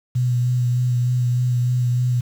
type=tone with vibrato; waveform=sine; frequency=123.5 Hz; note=B2; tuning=in tune; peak=-16 dBFS; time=0.15-2.21 s; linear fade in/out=10 ms; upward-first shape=sine; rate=3.3 Hz; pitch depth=21 cents each way; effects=7-bit